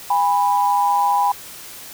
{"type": "tone pair together", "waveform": "sine", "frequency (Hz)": [813.1, 987.8], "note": ["G#5", "B5"], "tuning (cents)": [-37, 0], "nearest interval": "minor third", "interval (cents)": 337, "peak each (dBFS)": -17, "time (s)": [0.1, 1.32], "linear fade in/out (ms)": 5, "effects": ["white hiss -37 dBFS RMS until 1.93 s"]}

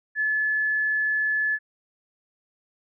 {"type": "tone", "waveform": "sine", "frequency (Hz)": 1723, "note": "A6", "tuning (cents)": -37, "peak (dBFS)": -21, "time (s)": [0.15, 1.59], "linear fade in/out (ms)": 50, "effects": []}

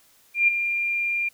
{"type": "tone with ADSR envelope", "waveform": "sine", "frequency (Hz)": 2394, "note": "D7", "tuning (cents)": 33, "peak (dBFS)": -13, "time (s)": [0.34, 1.29], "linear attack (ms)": 140, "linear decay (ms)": 9, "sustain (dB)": -9, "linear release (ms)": 8, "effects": ["white hiss -58 dBFS RMS until 1.33 s"]}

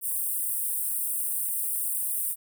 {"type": "high-pass noise", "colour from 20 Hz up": "pink", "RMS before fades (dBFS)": -29, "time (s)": [0.01, 2.36], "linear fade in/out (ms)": 50, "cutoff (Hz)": 8500, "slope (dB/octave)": 96, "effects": []}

